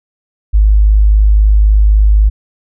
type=tone; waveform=sine; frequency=51.91 Hz; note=G#1; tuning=in tune; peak=-4 dBFS; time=0.53-2.3 s; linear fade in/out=20 ms; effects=none